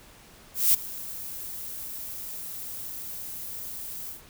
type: noise with ADSR envelope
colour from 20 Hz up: violet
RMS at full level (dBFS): -18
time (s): 0.54-4.22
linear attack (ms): 200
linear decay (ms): 10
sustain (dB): -19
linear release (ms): 130
effects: pink hiss -52 dBFS RMS until 4.29 s